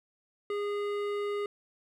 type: tone with hard clipping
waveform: triangle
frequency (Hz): 410.1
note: G#4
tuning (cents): -22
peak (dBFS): -32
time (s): 0.5-1.46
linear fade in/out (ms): 2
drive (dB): 17
effects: none